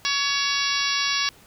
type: harmonic tone with a mistuned harmonic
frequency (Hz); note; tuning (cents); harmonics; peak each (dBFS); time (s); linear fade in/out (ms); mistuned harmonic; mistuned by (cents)
562; C#5; +24; 2 / 3 / 4 / 5 / 6 / 7 / 8 / 9 / 10; -30 / -30 / -30 / -30 / -30 / -30 / -30 / -30 / -30; 0.05-1.29; 0; 5; -28
effects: pink hiss -52 dBFS RMS until 1.46 s